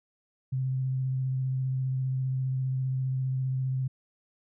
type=tone with vibrato; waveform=sine; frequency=130.81 Hz; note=C3; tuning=in tune; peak=-26 dBFS; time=0.52-3.88 s; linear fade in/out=10 ms; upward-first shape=square; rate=15 Hz; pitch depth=12 cents each way; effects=none